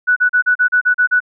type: tone bursts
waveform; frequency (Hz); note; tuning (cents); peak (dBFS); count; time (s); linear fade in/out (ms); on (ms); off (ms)
sine; 1479; F#6; -1; -9; 9; 0.07-1.204; 20; 94; 36
effects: none